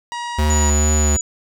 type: harmonic tone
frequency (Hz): 954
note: A#5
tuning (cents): +40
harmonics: 1 / 2 / 3 / 4 / 5 / 6 / 7 / 8 / 9 / 10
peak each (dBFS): -25 / -32 / -36 / -38 / -41 / -41 / -47 / -45 / -49 / -51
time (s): 0.12-0.7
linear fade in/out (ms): 0
type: tone with vibrato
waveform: square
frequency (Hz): 74.6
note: D2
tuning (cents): +28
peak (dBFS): -15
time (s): 0.38-1.17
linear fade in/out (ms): 10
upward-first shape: triangle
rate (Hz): 2.3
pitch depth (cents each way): 34
type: tone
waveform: sine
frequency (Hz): 6900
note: A8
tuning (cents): -35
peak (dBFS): -19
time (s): 0.5-1.21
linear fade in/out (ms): 2
effects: none

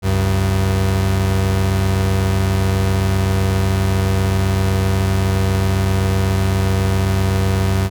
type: tone pair together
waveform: 35% pulse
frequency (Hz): 68.4 / 96.06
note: C#2 / G2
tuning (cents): -23 / -35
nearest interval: tritone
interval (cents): 588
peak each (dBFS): -20 / -13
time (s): 0.02-7.9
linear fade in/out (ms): 50
effects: none

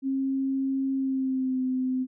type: tone with pitch glide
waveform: sine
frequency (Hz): 268.6 to 257.2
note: C4 to C4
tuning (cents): +46 to -30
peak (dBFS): -24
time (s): 0.02-2.07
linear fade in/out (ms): 50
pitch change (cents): -76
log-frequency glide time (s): 0.95-1.62
effects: none

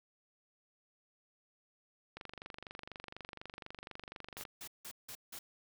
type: click train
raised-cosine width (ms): 0.3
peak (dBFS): -29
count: 56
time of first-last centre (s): 2.17-4.452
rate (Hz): 24.1
type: noise bursts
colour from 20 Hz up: white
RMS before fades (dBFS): -47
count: 5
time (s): 4.37-5.39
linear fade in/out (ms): 5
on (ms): 68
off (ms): 170
effects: none

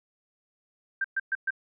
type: tone bursts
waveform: sine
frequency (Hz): 1574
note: G6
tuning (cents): +7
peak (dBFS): -24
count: 4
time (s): 1.01-1.506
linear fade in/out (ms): 5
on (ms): 34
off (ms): 120
effects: none

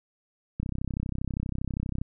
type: click train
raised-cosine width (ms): 5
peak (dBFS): -18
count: 47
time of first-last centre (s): 0.6-2.015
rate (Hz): 32.5
effects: none

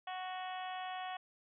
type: harmonic tone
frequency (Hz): 370.1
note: F#4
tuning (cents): 0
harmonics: 2 / 3 / 4 / 5 / 6 / 7 / 8 / 9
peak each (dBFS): -41 / -48 / -53 / -50 / -57 / -54 / -54 / -54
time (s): 0.07-1.17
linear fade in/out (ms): 5
effects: none

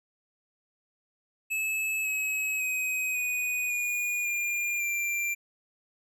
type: tone with pitch steps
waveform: square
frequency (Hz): 2600 / 2560 / 2520 / 2481 / 2443 / 2405 / 2368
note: E7 / D#7 / D#7 / D#7 / D#7 / D7 / D7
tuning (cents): -24 / +49 / +21 / -6 / -32 / +41 / +14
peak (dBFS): -28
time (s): 1.5-5.35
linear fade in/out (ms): 20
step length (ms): 550
effects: none

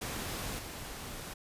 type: noise with level steps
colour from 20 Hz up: pink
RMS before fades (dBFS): -38 / -43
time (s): 0.01-1.34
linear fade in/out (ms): 10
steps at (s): 0.58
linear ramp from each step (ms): 10
effects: resampled to 32000 Hz

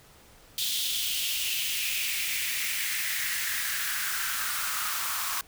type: noise with high-pass filter sweep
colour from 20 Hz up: white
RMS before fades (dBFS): -30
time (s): 0.58-5.41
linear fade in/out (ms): 2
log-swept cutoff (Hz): 3500 to 1100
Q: 3.8
effects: pink hiss -55 dBFS RMS until 5.47 s

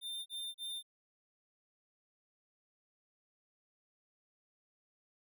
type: tone bursts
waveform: square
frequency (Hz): 3603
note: A7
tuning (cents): +40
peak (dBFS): -40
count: 3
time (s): 0.01-0.828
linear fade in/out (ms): 50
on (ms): 250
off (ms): 34
effects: none

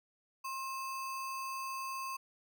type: tone with sample-and-hold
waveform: sine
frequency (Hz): 1064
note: C6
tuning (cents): +29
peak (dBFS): -37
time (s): 0.44-2.17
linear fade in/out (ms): 10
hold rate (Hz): 3675
effects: none

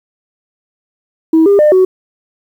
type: tone with pitch steps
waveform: sine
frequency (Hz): 321.9 / 401.7 / 602 / 373.2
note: E4 / G4 / D5 / F#4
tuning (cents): -41 / +42 / +43 / +15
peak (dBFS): -3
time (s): 1.33-1.85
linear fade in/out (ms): 5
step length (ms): 130
effects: tanh soft clip ceiling -2 dBFS + 7-bit

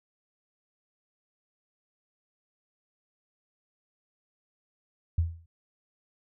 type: tone with exponential decay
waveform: sine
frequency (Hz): 83.3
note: E2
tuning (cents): +19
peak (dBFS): -19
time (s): 5.18-5.46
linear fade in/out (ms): 5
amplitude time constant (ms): 60
effects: none

